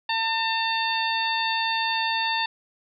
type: harmonic tone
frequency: 901 Hz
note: A5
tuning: 41 cents sharp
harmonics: 1 / 2 / 3 / 4 / 5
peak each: -26 / -29 / -30 / -30 / -32 dBFS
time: 0.09-2.46 s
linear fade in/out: 5 ms
effects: none